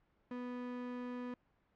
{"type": "tone", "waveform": "35% pulse", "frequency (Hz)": 246.9, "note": "B3", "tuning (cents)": 0, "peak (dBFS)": -39, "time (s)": [0.31, 1.34], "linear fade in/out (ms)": 2, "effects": ["pink hiss -75 dBFS RMS until 1.75 s", "low-pass 2000 Hz 12 dB/octave"]}